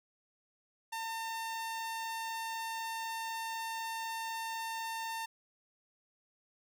sawtooth tone, 904 Hz, A5, 47 cents sharp, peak -33 dBFS, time 0.92-5.26 s, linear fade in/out 10 ms, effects none

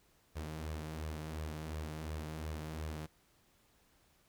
sawtooth tone with flanger, 77.78 Hz, D#2, in tune, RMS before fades -42 dBFS, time 0.35-3.07 s, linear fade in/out 20 ms, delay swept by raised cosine 1.7 to 7.2 ms, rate 2.8 Hz, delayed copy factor +0.5, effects pink hiss -70 dBFS RMS until 4.28 s

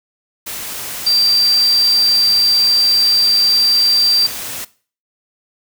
sine tone in noise, 4699 Hz, D8, in tune, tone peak -10 dBFS, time 1.06-4.27 s, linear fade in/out 10 ms, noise white, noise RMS -26 dBFS, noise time 0.46-4.65 s, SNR +13 dB, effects noise-tail reverb RT60 0.4 s tail -19 dB re dry

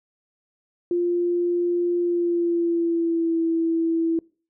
sine tone with pitch glide, 349.2 to 329.6 Hz, F4 to E4, 0 to 0 cents, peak -19 dBFS, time 0.91-4.19 s, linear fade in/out 2 ms, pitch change -100 cents, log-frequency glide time 1.99-3.39 s, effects noise-tail reverb RT60 0.4 s tail -26 dB re dry

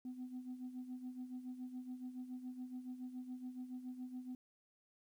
sine tone with tremolo, 252.4 Hz, B3, 38 cents sharp, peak -40 dBFS, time 0.05-4.35 s, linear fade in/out 2 ms, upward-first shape sine, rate 7.1 Hz, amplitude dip 70%, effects tanh soft clip ceiling -40 dBFS + 12-bit

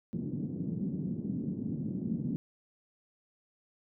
pink band-pass noise, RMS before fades -35 dBFS, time 0.13-2.36 s, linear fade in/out 0 ms, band 150 to 260 Hz, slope 24 dB/octave, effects none

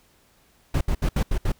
brown noise bursts at uneven times, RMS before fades -21 dBFS, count 6, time 0.74-0.81 / 0.88-0.95 / 1.02-1.09 / 1.16-1.23 / 1.31-1.38 / 1.45-1.52 s, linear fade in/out 5 ms, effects pink hiss -60 dBFS RMS until 1.59 s

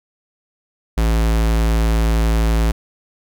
square tone, 55.5 Hz, A1, 16 cents sharp, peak -14 dBFS, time 0.97-2.72 s, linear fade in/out 10 ms, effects none

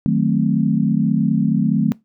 sine chord, D# diminished seventh, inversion none, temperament equal, 155.56 / 185 / 220 / 261.6 Hz, D#3 / F#3 / A3 / C4, 0 / 0 / 0 / 0 cents, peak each -20 / -19 / -18 / -22 dBFS, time 0.06-1.92 s, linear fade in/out 0 ms, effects noise-tail reverb RT60 0.2 s tail -22 dB re dry

